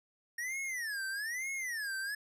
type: tone with vibrato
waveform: square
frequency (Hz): 1838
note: A#6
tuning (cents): -25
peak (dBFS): -36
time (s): 0.38-2.15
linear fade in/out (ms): 5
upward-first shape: sine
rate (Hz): 1.1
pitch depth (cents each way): 290
effects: resampled to 32000 Hz